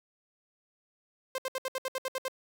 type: tone bursts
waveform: sawtooth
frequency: 523.3 Hz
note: C5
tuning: in tune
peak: -27 dBFS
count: 10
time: 1.35-2.282 s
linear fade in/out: 2 ms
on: 32 ms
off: 68 ms
effects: none